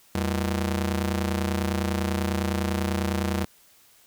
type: ring-modulated tone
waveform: sawtooth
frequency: 138.59 Hz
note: C#3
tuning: in tune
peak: -17 dBFS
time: 0.15-3.45 s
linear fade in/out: 2 ms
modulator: 54.3 Hz
effects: white hiss -57 dBFS RMS until 4.06 s